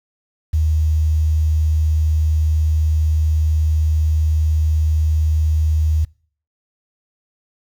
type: tone with quantisation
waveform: sine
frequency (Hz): 77.9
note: D#2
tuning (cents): +3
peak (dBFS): -13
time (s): 0.53-6.05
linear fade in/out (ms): 10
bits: 7
effects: noise-tail reverb RT60 0.5 s tail -25 dB re dry